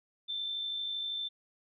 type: tone with amplitude modulation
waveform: sine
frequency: 3551 Hz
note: A7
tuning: 15 cents sharp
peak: -32 dBFS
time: 0.28-1.29 s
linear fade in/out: 20 ms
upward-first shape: sine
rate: 52.7 Hz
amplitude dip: 30%
effects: none